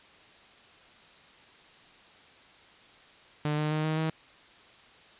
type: tone with pitch steps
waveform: sawtooth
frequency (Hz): 149.8 / 152.07 / 154.37 / 156.7 / 159.07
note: D3 / D#3 / D#3 / D#3 / D#3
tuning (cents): +35 / -39 / -13 / +13 / +39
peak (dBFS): -23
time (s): 3.45-4.1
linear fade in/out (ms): 2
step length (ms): 130
effects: white hiss -55 dBFS RMS until 5.19 s + resampled to 8000 Hz